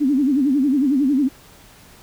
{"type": "tone with vibrato", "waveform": "sine", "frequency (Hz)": 275.2, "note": "C#4", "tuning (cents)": -12, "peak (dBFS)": -14, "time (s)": [0, 1.29], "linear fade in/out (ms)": 20, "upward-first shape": "sine", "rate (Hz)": 11, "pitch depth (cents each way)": 150, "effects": ["pink hiss -47 dBFS RMS until 2.02 s"]}